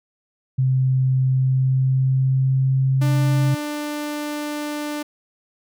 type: tone with pitch glide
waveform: sine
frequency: 130.6 to 133.73 Hz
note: C3 to C3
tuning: -3 to +38 cents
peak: -15 dBFS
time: 0.58-3.55 s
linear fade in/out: 10 ms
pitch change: +41 cents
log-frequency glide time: 1.27-3.37 s
type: tone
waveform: sawtooth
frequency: 296.6 Hz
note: D4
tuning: 17 cents sharp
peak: -21 dBFS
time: 3.01-5.03 s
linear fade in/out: 10 ms
effects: none